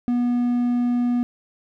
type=tone; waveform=triangle; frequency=243 Hz; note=B3; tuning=28 cents flat; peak=-16 dBFS; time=0.08-1.23 s; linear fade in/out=0 ms; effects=none